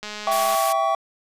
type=click train; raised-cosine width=0.2 ms; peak=-16 dBFS; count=110; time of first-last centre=0.03-0.549 s; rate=210 Hz
type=chord; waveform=triangle; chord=C# diminished; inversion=first; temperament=equal with one note detuned; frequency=659.3 / 784 / 1128.1 Hz; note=E5 / G5 / C#6; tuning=0 / 0 / +30 cents; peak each=-21 dBFS; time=0.27-0.95 s; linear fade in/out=2 ms
type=high-pass noise; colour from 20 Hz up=white; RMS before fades=-28 dBFS; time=0.31-0.73 s; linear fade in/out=10 ms; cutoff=930 Hz; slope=96 dB/octave
effects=resampled to 32000 Hz